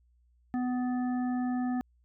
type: harmonic tone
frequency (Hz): 249.7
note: B3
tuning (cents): +19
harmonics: 1 / 3 / 5 / 7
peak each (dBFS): -28 / -38 / -48 / -48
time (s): 0.54-1.81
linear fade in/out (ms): 0
effects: added 60 Hz sine -63 dBFS peak until 2.04 s